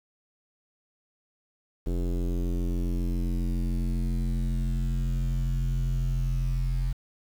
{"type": "tone with low-pass filter sweep", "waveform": "square", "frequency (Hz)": 43.68, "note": "F1", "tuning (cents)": 1, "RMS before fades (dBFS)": -27, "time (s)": [1.86, 6.93], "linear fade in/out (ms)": 10, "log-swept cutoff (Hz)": [390, 110], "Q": 2.1, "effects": ["8-bit"]}